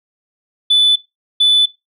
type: tone pair in turn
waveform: sine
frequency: 3488 / 3488 Hz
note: A7 / A7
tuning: -16 / -16 cents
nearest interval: unison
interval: 0 cents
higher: neither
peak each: -6 dBFS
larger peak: neither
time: 0.7-0.96 / 1.4-1.66 s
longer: neither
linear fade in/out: 10 ms
effects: noise-tail reverb RT60 0.2 s tail -18 dB re dry + tanh soft clip ceiling -6 dBFS